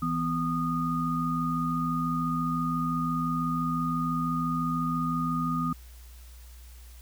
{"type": "tone cluster", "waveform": "sine", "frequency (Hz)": [164.5, 250.4, 1232], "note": ["E3", "B3", "D#6"], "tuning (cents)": [-3, 24, -17], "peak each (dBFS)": -30, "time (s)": [0.02, 5.73], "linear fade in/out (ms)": 5, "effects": ["added 60 Hz sine -45 dBFS peak until 7.01 s", "white hiss -56 dBFS RMS until 7.01 s"]}